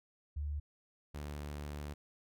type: tone pair in turn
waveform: sine / sawtooth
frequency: 73.42 / 73.42 Hz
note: D2 / D2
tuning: 0 / 0 cents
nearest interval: unison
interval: 0 cents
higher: neither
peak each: -35 / -37 dBFS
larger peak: first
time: 0.36-0.6 / 1.14-1.94 s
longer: second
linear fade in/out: 10 ms
effects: none